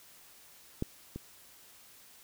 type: clicks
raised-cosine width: 3 ms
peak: -18 / -26 dBFS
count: 2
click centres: 0.824 / 1.16 s
effects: white hiss -57 dBFS RMS until 2.23 s